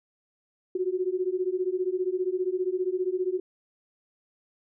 sine beating tone pair, 360.8 / 375.8 Hz, F#4 / F#4, -44 / +27 cents, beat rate 15 Hz, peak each -28 dBFS, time 0.75-3.4 s, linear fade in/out 5 ms, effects none

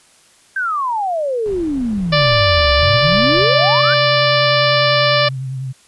sine exponential two-way sweep, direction down then up, 1600 to 64.7 to 1600 Hz, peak -16 dBFS, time 0.56-3.94 s, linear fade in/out 5 ms, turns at 2.74 s
brown noise, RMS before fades -31 dBFS, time 1.46-3.44 s, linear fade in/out 0 ms
harmonic tone, 587.3 Hz, D5, in tune, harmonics 1 / 2 / 3 / 4 / 5 / 6 / 7 / 8 / 9, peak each -15 / -18 / -20 / -21 / -22 / -23 / -23 / -24 / -25 dBFS, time 2.12-5.29 s, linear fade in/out 10 ms
sine tone with vibrato, 131.8 Hz, C3, 13 cents sharp, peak -21 dBFS, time 2.81-5.73 s, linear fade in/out 20 ms, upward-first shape triangle, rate 10 Hz, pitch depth 48 cents each way
effects white hiss -50 dBFS RMS until 5.87 s + resampled to 24000 Hz

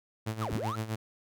sawtooth tone with tremolo, 110 Hz, A2, in tune, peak -26 dBFS, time 0.26-0.96 s, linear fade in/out 10 ms, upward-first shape sine, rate 7.8 Hz, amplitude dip 75%
triangle linear two-way sweep, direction down then up, 1400 to 30.66 to 1400 Hz, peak -31 dBFS, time 0.41-0.76 s, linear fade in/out 10 ms, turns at 0.53 s
effects none

